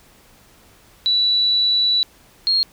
sine tone pair in turn, 3945 / 4259 Hz, B7 / C8, -3 / +30 cents, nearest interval minor second, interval 133 cents, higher second, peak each -14 dBFS, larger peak neither, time 1.06-2.03 / 2.47-2.63 s, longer first, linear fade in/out 0 ms, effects pink hiss -51 dBFS RMS until 2.72 s

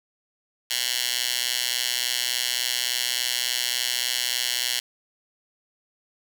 10% pulse tone with high-pass filter, 123.47 Hz, B2, in tune, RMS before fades -26 dBFS, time 0.7-4.8 s, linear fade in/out 10 ms, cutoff 3300 Hz, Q 1.3, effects none

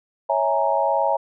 sine chord, A# half-diminished seventh, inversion first, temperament equal with one note detuned, 554.4 / 653.6 / 830.6 / 932.3 Hz, C#5 / E5 / G#5 / A#5, 0 / -15 / 0 / 0 cents, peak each -23 dBFS, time 0.29-1.17 s, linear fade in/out 10 ms, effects none

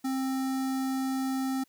square tone with notch filter, 264.3 Hz, C4, 18 cents sharp, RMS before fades -30 dBFS, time 0.04-1.64 s, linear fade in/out 10 ms, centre 2700 Hz, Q 1.3, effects white hiss -68 dBFS RMS until 1.68 s

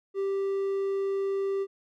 triangle tone, 392 Hz, G4, in tune, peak -24 dBFS, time 0.14-1.67 s, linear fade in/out 50 ms, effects none

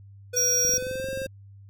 square tone with pitch glide, 493.9 to 532.4 Hz, B4 to C5, 0 to +30 cents, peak -30 dBFS, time 0.33-1.27 s, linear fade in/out 10 ms, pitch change +130 cents, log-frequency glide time 0.68-1.08 s
square tone, 5670 Hz, F8, 25 cents sharp, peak -21 dBFS, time 0.36-0.78 s, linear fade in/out 10 ms
click train, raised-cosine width 3 ms, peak -26 dBFS, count 15, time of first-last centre 0.65-1.261 s, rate 22.9 Hz
effects added 99 Hz sine -45 dBFS peak until 1.69 s

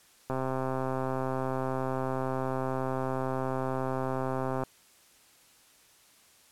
click train, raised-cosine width 1 ms, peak -18 dBFS, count 569, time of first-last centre 0.3-4.636 s, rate 131 Hz, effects white hiss -60 dBFS RMS until 6.51 s + low-pass 12000 Hz 12 dB/octave

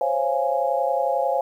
sine chord, Db major seventh, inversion third, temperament equal with one note detuned, 523.3 / 554.4 / 689.6 / 830.6 Hz, C5 / Db5 / F5 / Ab5, 0 / 0 / -22 / 0 cents, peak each -25 dBFS, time 0.01-1.41 s, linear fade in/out 2 ms, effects 9-bit

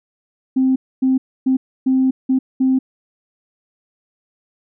sine tone bursts at uneven times, 261.6 Hz, C4, in tune, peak -11 dBFS, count 6, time 0.56-0.76 / 1.02-1.18 / 1.46-1.57 / 1.86-2.11 / 2.29-2.39 / 2.6-2.79 s, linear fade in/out 10 ms, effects tanh soft clip ceiling -7 dBFS

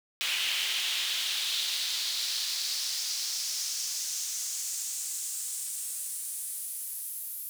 brown noise with high-pass filter sweep, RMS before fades -33 dBFS, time 0.21-7.49 s, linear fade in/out 0 ms, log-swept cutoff 2800 to 12000 Hz, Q 2.6, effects none

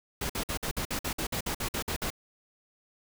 pink noise bursts, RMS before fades -32 dBFS, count 14, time 0.21-2.103 s, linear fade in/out 5 ms, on 86 ms, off 53 ms, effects none

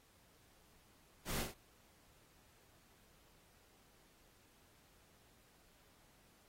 pink noise with echo, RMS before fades -42 dBFS, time 1.25-1.46 s, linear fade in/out 50 ms, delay 43 ms, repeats 2, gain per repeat -5 dB, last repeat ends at 1.546 s, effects pink hiss -69 dBFS RMS until 6.48 s + AAC 48 kbps

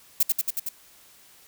violet noise with echo, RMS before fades -19 dBFS, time 0.2-0.23 s, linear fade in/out 5 ms, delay 92 ms, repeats 5, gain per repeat -2 dB, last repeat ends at 0.69 s, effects white hiss -54 dBFS RMS until 1.47 s

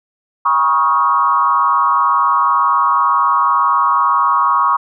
sine tone with frequency modulation, 1105 Hz, C#6, 6 cents flat, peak -10 dBFS, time 0.45-4.77 s, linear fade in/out 10 ms, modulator 144 Hz, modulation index 1.1, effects none

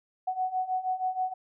sine beating tone pair, 740 / 746.3 Hz, F#5 / F#5, 0 / +15 cents, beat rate 6.3 Hz, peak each -32 / -29 dBFS, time 0.27-1.34 s, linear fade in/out 10 ms, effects none

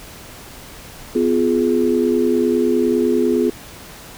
sine chord, F diminished, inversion second, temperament just, 251.4 / 349.2 / 419.1 Hz, Cb4 / F4 / Ab4, +31 / 0 / +16 cents, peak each -18 dBFS, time 1.15-3.5 s, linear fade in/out 5 ms, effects pink hiss -38 dBFS RMS until 4.17 s

